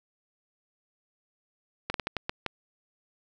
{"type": "slowing click train", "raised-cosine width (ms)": 0.3, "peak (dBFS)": -13, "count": 7, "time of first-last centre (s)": [1.9, 2.463], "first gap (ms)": 42, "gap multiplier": 1.32, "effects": []}